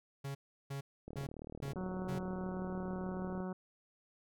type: tone bursts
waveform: 45% pulse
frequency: 138.59 Hz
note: C#3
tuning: in tune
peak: -39 dBFS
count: 5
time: 0.24-2.19 s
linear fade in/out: 10 ms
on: 110 ms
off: 350 ms
type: click train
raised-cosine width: 2 ms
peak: -33 dBFS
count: 90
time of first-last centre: 1.08-3.404 s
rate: 38.3 Hz
type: harmonic tone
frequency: 185 Hz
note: F#3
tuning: in tune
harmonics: 1 / 2 / 3 / 4 / 5 / 6 / 7 / 8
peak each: -39 / -45 / -49 / -51 / -53 / -55 / -56 / -57 dBFS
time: 1.76-3.53 s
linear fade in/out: 5 ms
effects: none